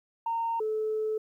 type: tone pair in turn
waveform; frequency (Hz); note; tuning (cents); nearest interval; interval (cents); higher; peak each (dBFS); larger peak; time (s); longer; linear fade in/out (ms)
sine; 919 / 433.7; A#5 / A4; -25 / -25; octave + minor second; 1300; first; -26; neither; 0.26-0.6 / 0.6-1.18; second; 5
effects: tanh soft clip ceiling -22 dBFS + 11-bit